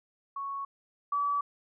sine tone pair in turn, 1108.7 / 1147.1 Hz, C#6 / D6, 0 / -41 cents, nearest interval minor second, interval 59 cents, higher second, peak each -33 / -26 dBFS, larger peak second, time 0.36-0.65 / 1.12-1.41 s, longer neither, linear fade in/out 5 ms, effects none

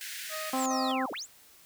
pink high-pass noise, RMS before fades -40 dBFS, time 0.01-0.66 s, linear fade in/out 0 ms, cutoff 1500 Hz, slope 96 dB/octave
20% pulse tone with tremolo, 626 Hz, D#5, 10 cents sharp, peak -31 dBFS, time 0.29-0.97 s, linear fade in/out 50 ms, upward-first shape square, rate 2.4 Hz, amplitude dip 70%
harmonic tone, 261.6 Hz, C4, in tune, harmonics 1 / 2 / 3 / 4 / 5, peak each -31 / -36 / -32 / -35 / -40 dBFS, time 0.53-1.06 s, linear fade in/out 5 ms
sine linear two-way sweep, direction down then up, 8372 to 233.1 to 8372 Hz, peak -35 dBFS, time 0.56-1.27 s, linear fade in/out 50 ms, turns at 1.12 s
effects white hiss -57 dBFS RMS until 1.65 s

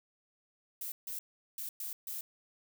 violet noise bursts at uneven times, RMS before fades -40 dBFS, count 5, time 0.81-0.92 / 1.07-1.19 / 1.58-1.69 / 1.8-1.93 / 2.07-2.21 s, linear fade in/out 2 ms, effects none

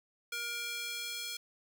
square tone with high-pass filter sweep, 472.7 Hz, A#4, 24 cents sharp, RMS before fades -39 dBFS, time 0.32-1.37 s, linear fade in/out 5 ms, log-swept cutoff 1900 to 3300 Hz, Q 1.3, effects none

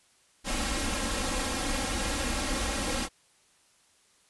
pink noise with comb filter, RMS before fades -30 dBFS, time 0.44-3.09 s, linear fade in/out 50 ms, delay 3.7 ms, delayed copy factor +1, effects white hiss -64 dBFS RMS until 4.29 s + resampled to 24000 Hz

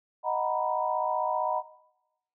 sine chord, B major seventh, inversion first, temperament equal, 622.3 / 740 / 932.3 / 987.8 Hz, D#5 / F#5 / A#5 / B5, 0 / 0 / 0 / 0 cents, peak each -31 dBFS, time 0.23-1.63 s, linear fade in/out 50 ms, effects noise-tail reverb RT60 0.9 s tail -17 dB re dry

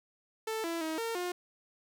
sawtooth tone with pitch steps, 441.7 / 334.1 / 317.9 / 457.4 / 356.6 Hz, A4 / E4 / D#4 / A#4 / F4, +7 / +23 / +37 / -33 / +36 cents, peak -29 dBFS, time 0.47-1.32 s, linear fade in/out 5 ms, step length 170 ms, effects none

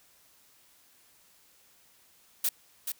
blue noise with echo, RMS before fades -27 dBFS, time 2.44-2.49 s, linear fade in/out 5 ms, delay 430 ms, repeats 1, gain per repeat -6 dB, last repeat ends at 2.92 s, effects white hiss -62 dBFS RMS until 2.99 s

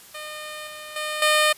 10% pulse tone with level steps, 609 Hz, D#5, 37 cents flat, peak -25 / -28 / -18 / -8 dBFS, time 0.14-1.53 s, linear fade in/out 10 ms, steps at 0.67 / 0.96 / 1.22 s, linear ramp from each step 2 ms, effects white hiss -47 dBFS RMS until 1.57 s + resampled to 32000 Hz

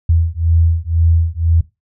sine beating tone pair, 81.9 / 83.9 Hz, E2 / E2, -11 / +31 cents, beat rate 2 Hz, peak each -14 dBFS, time 0.09-1.61 s, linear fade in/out 5 ms, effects noise-tail reverb RT60 0.2 s tail -17 dB re dry

